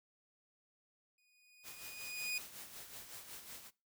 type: tone with exponential growth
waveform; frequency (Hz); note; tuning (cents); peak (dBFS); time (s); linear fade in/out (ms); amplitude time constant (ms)
sawtooth; 2472; D#7; -12; -31; 1.18-2.38; 2; 260
type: noise with tremolo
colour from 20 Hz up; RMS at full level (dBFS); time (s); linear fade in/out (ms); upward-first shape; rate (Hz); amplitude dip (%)
white; -49; 1.63-3.71; 50; sine; 5.4; 55
effects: noise-tail reverb RT60 0.3 s tail -22 dB re dry